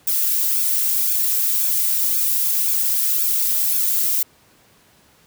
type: noise with flanger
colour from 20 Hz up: violet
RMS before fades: -19 dBFS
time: 0.07-4.23 s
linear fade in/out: 5 ms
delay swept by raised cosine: 0.99 to 2.79 ms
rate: 1.9 Hz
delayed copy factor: -0.7
effects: pink hiss -54 dBFS RMS until 5.26 s + high-pass 80 Hz 12 dB/octave